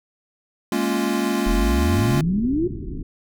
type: chord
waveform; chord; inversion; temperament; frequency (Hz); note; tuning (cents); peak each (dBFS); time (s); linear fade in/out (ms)
square; Bb minor seventh; third; equal; 207.7 / 233.1 / 277.2 / 349.2; Ab3 / Bb3 / Db4 / F4; 0 / 0 / 0 / 0; -26; 0.72-2.21; 2
type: exponential sweep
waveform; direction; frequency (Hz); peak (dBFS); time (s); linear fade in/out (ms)
sine; up; 37.38 to 370; -18; 1.46-2.68; 10
type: low-pass noise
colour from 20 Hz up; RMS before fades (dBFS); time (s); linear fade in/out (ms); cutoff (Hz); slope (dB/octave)
pink; -30; 1.91-3.03; 5; 390; 96
effects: none